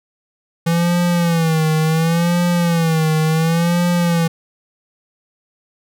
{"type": "tone with vibrato", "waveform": "square", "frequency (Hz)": 165.7, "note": "E3", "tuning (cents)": 9, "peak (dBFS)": -14, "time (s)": [0.66, 4.28], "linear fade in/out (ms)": 10, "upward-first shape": "sine", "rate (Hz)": 0.7, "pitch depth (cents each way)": 96, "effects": []}